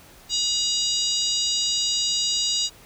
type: harmonic tone with a mistuned harmonic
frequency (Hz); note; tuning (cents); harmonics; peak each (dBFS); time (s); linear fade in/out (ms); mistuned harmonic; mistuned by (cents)
960; B5; -49; 3 / 4 / 5 / 6 / 7 / 8; -30 / -25 / -26 / -33 / -29 / -34; 0.29-2.7; 50; 4; -18
effects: pink hiss -49 dBFS RMS until 2.85 s